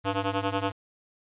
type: ring-modulated tone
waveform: 10% pulse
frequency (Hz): 196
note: G3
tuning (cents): 0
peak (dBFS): -15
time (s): 0.04-0.72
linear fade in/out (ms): 10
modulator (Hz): 92.7
effects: resampled to 8000 Hz